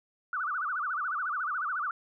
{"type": "tone with vibrato", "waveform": "sine", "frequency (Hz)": 1322, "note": "E6", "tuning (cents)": 5, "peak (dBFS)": -29, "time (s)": [0.33, 1.91], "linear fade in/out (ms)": 2, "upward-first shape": "sine", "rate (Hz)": 14, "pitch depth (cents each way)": 240, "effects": []}